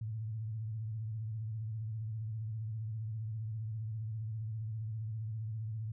sine tone with vibrato, 110 Hz, A2, in tune, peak -36 dBFS, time 0.01-5.92 s, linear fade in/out 5 ms, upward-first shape sine, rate 15 Hz, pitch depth 73 cents each way, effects none

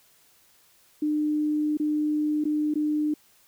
sine tone with dropouts, 301.5 Hz, D4, 46 cents sharp, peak -22 dBFS, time 1.02-3.14 s, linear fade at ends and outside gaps 5 ms, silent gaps 1.772-1.798 / 2.441-2.452 / 2.74-2.755 s, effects white hiss -60 dBFS RMS until 3.47 s

